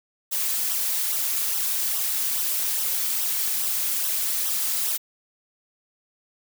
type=noise with flanger; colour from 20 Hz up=blue; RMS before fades=-25 dBFS; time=0.31-4.98 s; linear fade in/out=20 ms; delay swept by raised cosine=0.43 to 4.23 ms; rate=2.4 Hz; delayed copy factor=-0.65; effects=none